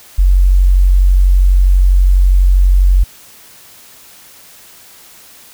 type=tone; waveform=sine; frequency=46.11 Hz; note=F#1; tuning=5 cents flat; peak=-5 dBFS; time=0.18-3.04 s; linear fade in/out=10 ms; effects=white hiss -40 dBFS RMS until 5.53 s